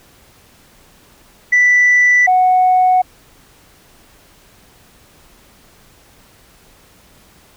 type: tone pair in turn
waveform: sine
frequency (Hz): 1975.5 / 738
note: B6 / F#5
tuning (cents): 0 / -5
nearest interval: octave + perfect fourth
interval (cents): 1705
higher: first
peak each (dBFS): -6 / -7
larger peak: first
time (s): 1.52-2.27 / 2.27-3.02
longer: neither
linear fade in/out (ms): 10
effects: tanh soft clip ceiling -5 dBFS + pink hiss -48 dBFS RMS until 7.56 s